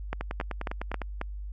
two click trains, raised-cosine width 0.5 ms, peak -15 / -17 dBFS, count 5 / 9, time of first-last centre 0.13-1.214 / 0.21-1.017 s, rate 3.69 / 9.91 Hz, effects added 50 Hz sine -34 dBFS peak until 1.52 s + MP3 48 kbps

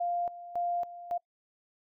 sine tone with tremolo, 698.5 Hz, F5, in tune, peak -28 dBFS, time 0-1.18 s, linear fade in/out 10 ms, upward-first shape square, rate 1.8 Hz, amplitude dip 80%, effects noise-tail reverb RT60 0.1 s tail -23 dB re dry

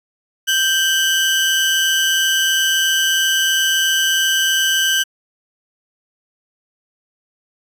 30% pulse tone pair together, 1568 / 2973 Hz, G6 / F#7, 0 / +8 cents, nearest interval major seventh, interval 1108 cents, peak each -14 dBFS, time 0.47-5.04 s, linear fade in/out 20 ms, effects resampled to 32000 Hz

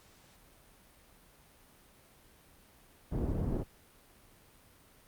pink low-pass noise, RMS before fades -33 dBFS, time 3.11-3.64 s, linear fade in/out 20 ms, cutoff 410 Hz, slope 12 dB/octave, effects pink hiss -61 dBFS RMS until 5.07 s + Opus 48 kbps

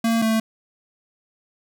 square tone pair in turn, 228.2 / 222.3 Hz, A#3 / A3, -37 / +18 cents, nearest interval unison, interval 45 cents, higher first, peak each -18 / -18 dBFS, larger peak neither, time 0.04-0.22 / 0.22-0.4 s, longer neither, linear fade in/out 5 ms, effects none

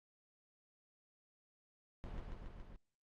brown noise with echo, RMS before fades -45 dBFS, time 2.04-2.2 s, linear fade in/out 0 ms, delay 140 ms, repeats 4, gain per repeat -2 dB, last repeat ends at 2.76 s, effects low-pass 4000 Hz 12 dB/octave + Opus 32 kbps

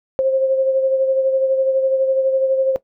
sine beating tone pair, 530 / 542 Hz, C5 / C#5, +22 / -39 cents, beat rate 12 Hz, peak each -14 / -23 dBFS, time 0.19-2.76 s, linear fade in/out 0 ms, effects noise-tail reverb RT60 0.1 s tail -17 dB re dry

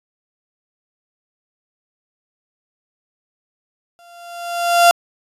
35% pulse tone with exponential growth, 692 Hz, F5, 16 cents flat, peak -4 dBFS, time 3.99-4.91 s, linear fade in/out 0 ms, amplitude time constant 200 ms, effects resampled to 32000 Hz

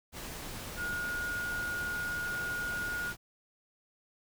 sine tone in noise, 1437 Hz, F6, 49 cents sharp, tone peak -33 dBFS, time 0.76-3.14 s, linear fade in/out 50 ms, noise pink, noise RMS -42 dBFS, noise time 0.12-3.17 s, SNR +6 dB, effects none

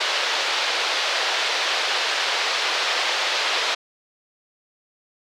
white band-pass noise, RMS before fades -23 dBFS, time 0-3.75 s, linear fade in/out 10 ms, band 460 to 4500 Hz, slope 24 dB/octave, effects none

